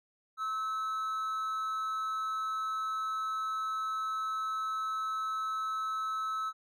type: tone with amplitude modulation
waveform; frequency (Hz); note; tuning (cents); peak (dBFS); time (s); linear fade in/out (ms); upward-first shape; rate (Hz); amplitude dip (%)
triangle; 1300; E6; -24; -28; 0.37-6.53; 50; sine; 220; 40
effects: none